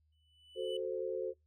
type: tone with exponential growth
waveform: triangle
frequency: 2983 Hz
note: F#7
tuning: 13 cents sharp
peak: -40 dBFS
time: 0.12-0.77 s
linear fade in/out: 5 ms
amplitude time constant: 140 ms
type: chord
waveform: sine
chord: F# diminished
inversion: none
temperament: equal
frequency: 370 / 440 / 523.3 Hz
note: F#4 / A4 / C5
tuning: 0 / 0 / 0 cents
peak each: -39 dBFS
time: 0.55-1.34 s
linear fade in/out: 50 ms
effects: noise-tail reverb RT60 0.2 s tail -26 dB re dry + added 77 Hz sine -70 dBFS peak until 1.46 s